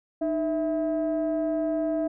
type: tone pair together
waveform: sine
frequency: 307.7 / 655.4 Hz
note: D#4 / E5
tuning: -19 / -10 cents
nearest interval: octave + minor second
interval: 1309 cents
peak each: -25 dBFS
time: 0.21-2.08 s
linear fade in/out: 10 ms
effects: tanh soft clip ceiling -19 dBFS